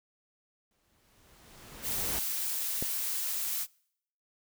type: noise with exponential growth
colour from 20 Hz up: pink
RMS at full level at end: -36 dBFS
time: 0.71-2.19 s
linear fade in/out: 1 ms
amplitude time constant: 320 ms
type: noise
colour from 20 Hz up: blue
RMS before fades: -33 dBFS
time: 1.82-3.67 s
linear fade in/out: 50 ms
type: click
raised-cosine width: 2 ms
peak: -21 dBFS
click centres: 2.825 s
effects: noise-tail reverb RT60 0.7 s tail -26 dB re dry

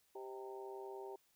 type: harmonic tone with a mistuned harmonic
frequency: 130.81 Hz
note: C3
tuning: in tune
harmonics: 3 / 4 / 5 / 6 / 7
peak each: -47 / -57 / -57 / -55 / -54 dBFS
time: 0.15-1.16 s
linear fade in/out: 5 ms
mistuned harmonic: 5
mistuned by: -53 cents
effects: white hiss -75 dBFS RMS until 1.35 s

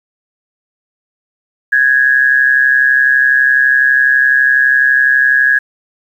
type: tone with amplitude modulation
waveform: sine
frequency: 1661.2 Hz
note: G#6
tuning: in tune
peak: -4 dBFS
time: 1.72-5.59 s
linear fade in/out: 10 ms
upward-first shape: sine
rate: 132 Hz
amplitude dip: 65%
effects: 7-bit

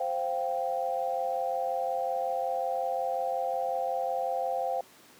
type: chord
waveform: sine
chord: C suspended fourth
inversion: none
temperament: equal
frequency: 523.3 / 698.5 / 784 Hz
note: C5 / F5 / G5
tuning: 0 / 0 / 0 cents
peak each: -32 / -32 / -32 dBFS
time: 0-4.81 s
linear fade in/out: 5 ms
effects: pink hiss -55 dBFS RMS until 5.19 s + high-pass 200 Hz 12 dB/octave

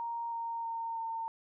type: tone with pitch steps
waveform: sine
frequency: 932.3 / 924.3 / 916.3 / 908.4 Hz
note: A#5 / A#5 / A#5 / A#5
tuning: 0 / -15 / -30 / -45 cents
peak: -34 dBFS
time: 0-1.28 s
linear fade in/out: 0 ms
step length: 320 ms
effects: none

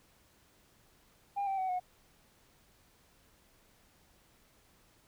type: tone with pitch steps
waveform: sine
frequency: 803 / 777.4 / 752.7 / 728.7 Hz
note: G5 / G5 / F#5 / F#5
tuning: +41 / -15 / +29 / -27 cents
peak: -29 dBFS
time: 1.36-1.8 s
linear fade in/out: 20 ms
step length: 110 ms
effects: tanh soft clip ceiling -29 dBFS + pink hiss -66 dBFS RMS until 5.07 s

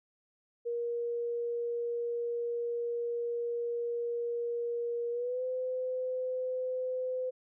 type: tone with pitch glide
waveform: sine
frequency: 473.2 to 510.1 Hz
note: A#4 to C5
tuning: +26 to -44 cents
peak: -31 dBFS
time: 0.65-7.31 s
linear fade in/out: 20 ms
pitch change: +130 cents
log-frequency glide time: 5.11-5.43 s
effects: none

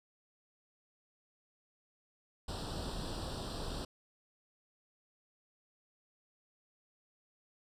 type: noise with comb filter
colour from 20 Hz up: pink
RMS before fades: -40 dBFS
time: 2.48-3.85 s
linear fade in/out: 5 ms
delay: 0.23 ms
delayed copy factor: +0.9
effects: low-pass 7000 Hz 12 dB/octave

